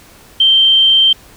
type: tone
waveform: sine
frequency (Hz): 3136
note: G7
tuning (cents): 0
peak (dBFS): -6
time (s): 0.4-1.13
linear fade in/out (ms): 5
effects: pink hiss -42 dBFS RMS until 1.36 s